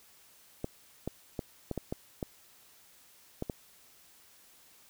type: clicks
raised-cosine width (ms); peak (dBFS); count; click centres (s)
2; -20; 9; 0.644 / 1.076 / 1.392 / 1.713 / 1.777 / 1.925 / 2.228 / 3.424 / 3.498
effects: white hiss -60 dBFS RMS until 4.89 s